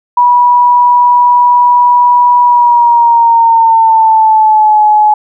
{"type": "tone with pitch glide", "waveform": "sine", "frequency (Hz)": [974, 847.9], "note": ["B5", "G#5"], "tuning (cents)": [-24, 36], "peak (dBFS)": -3, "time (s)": [0.17, 5.14], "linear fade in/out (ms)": 5, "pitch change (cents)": -240, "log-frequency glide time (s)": [2.42, 4.83], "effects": []}